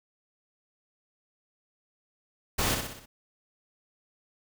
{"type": "noise with echo", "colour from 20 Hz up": "pink", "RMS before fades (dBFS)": -27, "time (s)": [2.58, 2.75], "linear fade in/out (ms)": 10, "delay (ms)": 62, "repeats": 5, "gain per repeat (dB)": -5, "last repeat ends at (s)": 3.06, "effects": []}